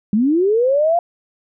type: linear sweep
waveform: sine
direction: up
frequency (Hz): 196 to 705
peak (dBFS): -12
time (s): 0.13-0.99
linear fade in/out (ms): 2
effects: none